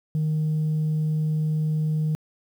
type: tone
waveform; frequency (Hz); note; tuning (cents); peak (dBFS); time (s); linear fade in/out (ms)
sine; 154.9; D#3; -7; -19; 0.15-2.15; 0
effects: tanh soft clip ceiling -19 dBFS + 9-bit